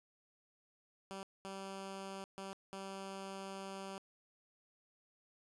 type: tone bursts at uneven times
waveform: 10% pulse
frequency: 193.9 Hz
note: G3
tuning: 19 cents flat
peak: -36 dBFS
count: 4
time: 1.11-1.23 / 1.45-2.24 / 2.38-2.53 / 2.73-3.98 s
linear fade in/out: 0 ms
effects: resampled to 24000 Hz + 13-bit